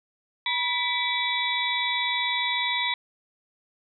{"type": "tone cluster", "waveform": "sine", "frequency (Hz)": [967, 1985, 2301, 3446, 3840], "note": ["B5", "B6", "D7", "A7", "B7"], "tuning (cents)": [-37, 8, -36, -37, -49], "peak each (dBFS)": -30, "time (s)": [0.46, 2.94], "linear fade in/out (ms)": 2, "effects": []}